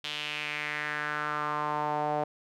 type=tone with band-pass filter sweep; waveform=sawtooth; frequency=149.7 Hz; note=D3; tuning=33 cents sharp; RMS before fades=-32 dBFS; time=0.04-2.24 s; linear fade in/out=5 ms; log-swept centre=3300 to 680 Hz; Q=3.4; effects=none